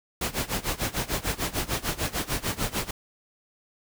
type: noise with tremolo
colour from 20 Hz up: pink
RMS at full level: -26 dBFS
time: 0.21-2.91 s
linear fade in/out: 5 ms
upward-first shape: sine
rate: 6.7 Hz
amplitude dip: 90%
effects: none